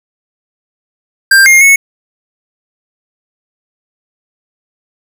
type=tone with pitch steps; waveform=square; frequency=1586 / 2127 / 2201 Hz; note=G6 / C7 / C#7; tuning=+20 / +28 / -13 cents; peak=-3 dBFS; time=1.31-1.76 s; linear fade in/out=5 ms; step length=150 ms; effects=none